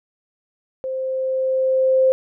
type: tone with level ramp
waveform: sine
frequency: 523.3 Hz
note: C5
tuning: in tune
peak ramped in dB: -23 to -11 dBFS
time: 0.84-2.12 s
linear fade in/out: 0 ms
effects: none